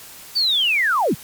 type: linear sweep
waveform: sine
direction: down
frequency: 4663 to 90.9 Hz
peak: -15 dBFS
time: 0.35-1.15 s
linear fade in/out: 20 ms
effects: white hiss -40 dBFS RMS until 1.23 s + MP3 96 kbps